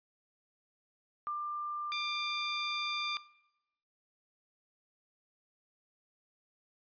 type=tone pair in turn; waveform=sine / 15% pulse; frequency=1191 / 1191 Hz; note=D6 / D6; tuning=+24 / +24 cents; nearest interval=unison; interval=0 cents; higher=neither; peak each=-33 / -26 dBFS; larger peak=second; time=1.27-1.92 / 1.92-3.17 s; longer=second; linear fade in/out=0 ms; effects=noise-tail reverb RT60 0.9 s tail -20 dB re dry + resampled to 11025 Hz